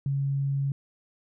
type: tone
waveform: sine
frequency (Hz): 138.59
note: C#3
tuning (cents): 0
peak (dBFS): -24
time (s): 0.06-0.72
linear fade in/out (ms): 2
effects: none